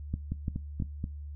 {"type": "two click trains", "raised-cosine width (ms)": 5, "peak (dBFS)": [-20, -19], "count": [4, 3], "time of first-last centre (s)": [[0.32, 1.041], [0.14, 0.823]], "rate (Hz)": [4.16, 2.93], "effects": ["noise-tail reverb RT60 0.2 s tail -19 dB re dry", "added 73 Hz sine -38 dBFS peak until 1.35 s"]}